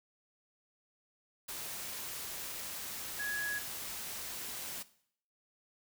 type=tone in noise; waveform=sine; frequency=1673 Hz; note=G#6; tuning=12 cents sharp; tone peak=-35 dBFS; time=3.19-3.59 s; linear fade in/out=10 ms; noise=white; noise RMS=-42 dBFS; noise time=1.48-4.83 s; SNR=+4 dB; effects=noise-tail reverb RT60 0.6 s tail -17 dB re dry